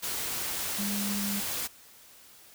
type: tone in noise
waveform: sine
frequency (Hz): 202.3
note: G#3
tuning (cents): -45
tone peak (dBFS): -31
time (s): 0.78-1.41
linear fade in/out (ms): 20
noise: white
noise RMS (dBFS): -33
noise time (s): 0.02-1.68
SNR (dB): -1
effects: white hiss -54 dBFS RMS until 2.54 s